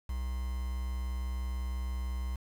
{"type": "tone with quantisation", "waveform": "triangle", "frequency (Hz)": 63, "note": "B1", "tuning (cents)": 35, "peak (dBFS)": -30, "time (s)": [0.09, 2.36], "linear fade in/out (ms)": 5, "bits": 8, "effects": []}